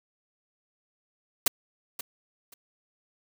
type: noise with echo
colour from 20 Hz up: white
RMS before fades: -21 dBFS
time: 1.46-1.48 s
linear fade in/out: 5 ms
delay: 530 ms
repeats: 2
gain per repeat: -14 dB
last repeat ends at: 2.54 s
effects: none